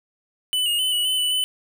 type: tone with pitch steps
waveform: square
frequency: 2997 / 2859 / 3026 / 2939 / 3028 / 2975 / 3014 Hz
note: F#7 / F7 / F#7 / F#7 / F#7 / F#7 / F#7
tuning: +22 / +40 / +38 / -12 / +39 / +9 / +31 cents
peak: -20 dBFS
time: 0.53-1.44 s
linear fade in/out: 0 ms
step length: 130 ms
effects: none